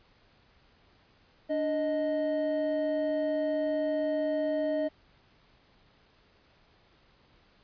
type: tone pair together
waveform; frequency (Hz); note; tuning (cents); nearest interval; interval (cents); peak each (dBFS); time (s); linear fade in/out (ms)
triangle; 293.5 / 622; D4 / D#5; -1 / -1; octave + minor second; 1300; -30 / -26; 1.49-4.89; 20
effects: pink hiss -63 dBFS RMS until 7.63 s + resampled to 11025 Hz